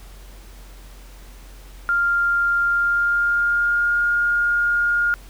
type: tone with pitch glide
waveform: sine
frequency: 1396.9 to 1418.9 Hz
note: F6 to F6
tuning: 0 to +27 cents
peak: -16 dBFS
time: 1.89-5.14 s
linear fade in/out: 0 ms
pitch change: +27 cents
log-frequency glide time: 2.68-3.98 s
effects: added 45 Hz sine -39 dBFS peak until 5.29 s + pink hiss -48 dBFS RMS until 5.29 s